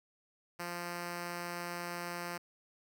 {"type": "tone", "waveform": "5% pulse", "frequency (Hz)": 174.1, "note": "F3", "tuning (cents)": -5, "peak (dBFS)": -27, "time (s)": [0.59, 2.38], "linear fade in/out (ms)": 10, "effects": []}